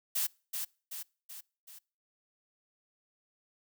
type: noise with echo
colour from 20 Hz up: blue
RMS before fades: -31 dBFS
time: 0.15-0.27 s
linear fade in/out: 10 ms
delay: 380 ms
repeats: 4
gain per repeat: -5 dB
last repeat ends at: 1.79 s
effects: noise-tail reverb RT60 0.4 s tail -26 dB re dry